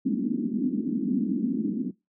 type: band-pass noise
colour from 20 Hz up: white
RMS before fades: -27 dBFS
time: 0.05-1.91 s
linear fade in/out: 10 ms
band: 200 to 290 Hz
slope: 48 dB/octave
effects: noise-tail reverb RT60 0.2 s tail -21 dB re dry